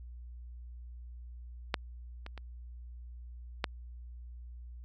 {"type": "clicks", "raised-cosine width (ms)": 0.3, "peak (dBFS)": [-12, -27, -29, -13], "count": 4, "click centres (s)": [1.742, 2.264, 2.377, 3.642], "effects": ["added 60 Hz sine -44 dBFS peak until 4.84 s"]}